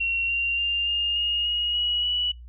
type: tone with pitch steps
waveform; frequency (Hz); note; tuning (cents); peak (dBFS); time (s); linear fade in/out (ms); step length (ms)
sine; 2737 / 2766 / 2795 / 2824 / 2853 / 2883 / 2913 / 2944; F7 / F7 / F7 / F7 / F7 / F#7 / F#7 / F#7; -36 / -17 / +1 / +19 / +36 / -46 / -28 / -9; -22; 0-2.32; 10; 290
effects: noise-tail reverb RT60 0.2 s tail -26 dB re dry + added 60 Hz sine -40 dBFS peak until 2.48 s